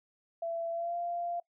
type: tone with pitch glide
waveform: sine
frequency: 670 to 692.8 Hz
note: E5 to F5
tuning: +28 to -14 cents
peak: -32 dBFS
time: 0.42-1.4 s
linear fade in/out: 5 ms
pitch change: +58 cents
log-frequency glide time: 0.71-0.96 s
effects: noise-tail reverb RT60 0.1 s tail -21 dB re dry